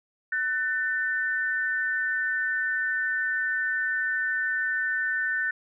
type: tone pair together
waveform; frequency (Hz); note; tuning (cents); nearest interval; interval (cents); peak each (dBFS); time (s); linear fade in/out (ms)
sine; 1500 / 1793.6; F#6 / A6; +23 / +33; minor third; 310; -27; 0.32-5.51; 5
effects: none